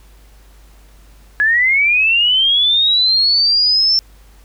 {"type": "linear sweep", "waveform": "sine", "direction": "up", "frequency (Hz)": [1674, 5400], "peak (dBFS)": -10, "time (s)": [1.4, 3.99], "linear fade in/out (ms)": 0, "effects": ["added 50 Hz sine -42 dBFS peak until 4.44 s", "pink hiss -51 dBFS RMS until 4.44 s"]}